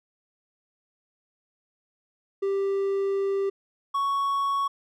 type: tone pair in turn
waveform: triangle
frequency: 393.2 / 1112.1 Hz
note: G4 / C#6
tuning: +5 / +5 cents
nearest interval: octave + tritone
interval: 1800 cents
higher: second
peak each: -21 dBFS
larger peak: neither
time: 2.42-3.5 / 3.94-4.68 s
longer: first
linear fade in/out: 10 ms
effects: none